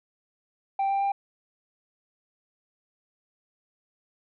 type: tone with pitch steps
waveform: sine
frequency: 784 / 789.5 / 794.9 Hz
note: G5 / G5 / G5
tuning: 0 / +12 / +24 cents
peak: -20 dBFS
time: 0.79-1.12 s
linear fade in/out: 5 ms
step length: 110 ms
effects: tanh soft clip ceiling -22 dBFS